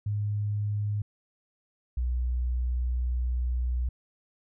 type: tone pair in turn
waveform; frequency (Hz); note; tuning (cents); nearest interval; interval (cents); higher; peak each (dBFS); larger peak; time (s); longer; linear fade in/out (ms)
sine; 103.83 / 61.49; G#2 / B1; 0 / -7; major sixth; 907; first; -26 / -25; second; 0.06-1.02 / 1.97-3.89; second; 5
effects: none